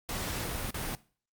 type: noise with dropouts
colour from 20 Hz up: pink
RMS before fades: -35 dBFS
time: 0.09-0.95 s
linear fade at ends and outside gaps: 0 ms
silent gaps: 0.706-0.744 s
effects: noise-tail reverb RT60 0.4 s tail -19 dB re dry + Opus 48 kbps